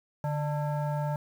sine tone with frequency modulation, 146.83 Hz, D3, in tune, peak -27 dBFS, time 0.24-1.16 s, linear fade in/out 2 ms, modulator 744 Hz, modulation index 0.83, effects 9-bit

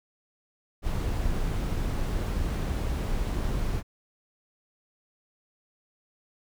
brown noise, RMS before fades -28 dBFS, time 0.82-3.83 s, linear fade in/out 50 ms, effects none

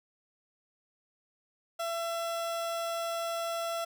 30% pulse tone, 672 Hz, E5, 33 cents sharp, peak -29 dBFS, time 1.79-3.85 s, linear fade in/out 10 ms, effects none

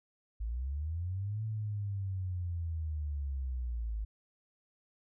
sine linear two-way sweep, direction up then down, 51.91 to 110.5 to 51.91 Hz, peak -33 dBFS, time 0.4-4.05 s, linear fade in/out 10 ms, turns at 1.44 s, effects none

